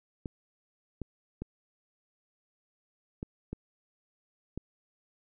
clicks, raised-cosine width 3 ms, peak -23 dBFS, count 6, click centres 0.258 / 1.017 / 1.42 / 3.229 / 3.53 / 4.576 s, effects none

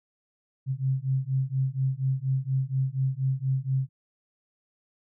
sine beating tone pair, 130.81 / 135.01 Hz, C3 / C#3, 0 / -45 cents, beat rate 4.2 Hz, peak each -27 dBFS, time 0.66-3.89 s, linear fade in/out 50 ms, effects none

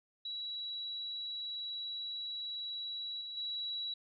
sine tone with level steps, 3907 Hz, B7, 19 cents flat, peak -38 / -41 / -36 dBFS, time 0.25-3.94 s, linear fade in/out 5 ms, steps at 3.21 / 3.37 s, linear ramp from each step 2 ms, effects none

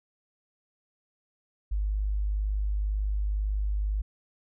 sine tone, 51 Hz, G#1, 31 cents flat, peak -25 dBFS, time 1.71-4.02 s, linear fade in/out 10 ms, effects none

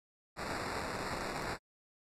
blue noise with sample-and-hold, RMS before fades -39 dBFS, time 0.36-1.58 s, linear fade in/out 50 ms, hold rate 3150 Hz, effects low-pass 9000 Hz 12 dB/octave + AAC 64 kbps

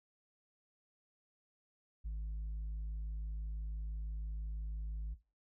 triangle tone with tanh clipping, 53 Hz, G#1, 36 cents sharp, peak -38 dBFS, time 2.04-5.15 s, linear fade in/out 20 ms, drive 7 dB, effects noise-tail reverb RT60 0.3 s tail -17 dB re dry

